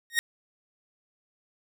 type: tone with exponential growth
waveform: sawtooth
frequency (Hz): 1864.7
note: A#6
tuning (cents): 0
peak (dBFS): -14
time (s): 0.1-0.19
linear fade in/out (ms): 0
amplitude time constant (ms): 19
effects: none